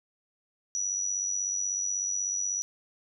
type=tone with amplitude modulation; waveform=sine; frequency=5870 Hz; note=F#8; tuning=15 cents flat; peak=-25 dBFS; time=0.75-2.62 s; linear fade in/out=0 ms; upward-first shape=sine; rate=96.3 Hz; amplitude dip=60%; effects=none